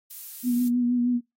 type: noise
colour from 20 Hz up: violet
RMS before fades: -38 dBFS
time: 0.1-0.69 s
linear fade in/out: 10 ms
type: tone with vibrato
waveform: sine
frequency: 243.7 Hz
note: B3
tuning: 23 cents flat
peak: -20 dBFS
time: 0.43-1.21 s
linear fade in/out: 50 ms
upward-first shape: sine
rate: 6.4 Hz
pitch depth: 27 cents each way
effects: noise-tail reverb RT60 0.2 s tail -21 dB re dry + AAC 48 kbps